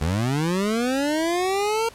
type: linear sweep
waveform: 25% pulse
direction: up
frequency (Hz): 72.1 to 463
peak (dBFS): -17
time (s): 0.01-1.89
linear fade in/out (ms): 5
effects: pink hiss -47 dBFS RMS until 1.94 s + low-pass 11000 Hz 12 dB/octave